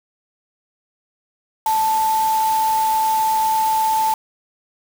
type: tone in noise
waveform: sine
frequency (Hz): 880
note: A5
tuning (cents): 0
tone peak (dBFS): -15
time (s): 1.66-4.14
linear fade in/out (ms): 2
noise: white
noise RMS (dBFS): -30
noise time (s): 1.66-4.14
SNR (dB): +12
effects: none